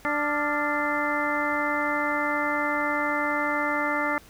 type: harmonic tone with a mistuned harmonic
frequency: 294.7 Hz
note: D4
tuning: 6 cents sharp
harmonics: 1 / 2 / 3 / 4 / 5 / 6 / 7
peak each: -31 / -31 / -31 / -31 / -31 / -31 / -31 dBFS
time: 0.05-4.18 s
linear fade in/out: 0 ms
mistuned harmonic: 5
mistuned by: -94 cents
effects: pink hiss -52 dBFS RMS until 4.29 s